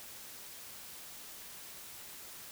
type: silence
effects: white hiss -49 dBFS RMS until 2.51 s